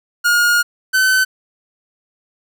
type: tone pair in turn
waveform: 45% pulse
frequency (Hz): 1429 / 1522.8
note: F6 / F#6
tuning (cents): +39 / +49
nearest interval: minor second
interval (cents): 110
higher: second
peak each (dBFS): -11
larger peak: neither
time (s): 0.24-0.63 / 0.93-1.25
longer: first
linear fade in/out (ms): 20
effects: none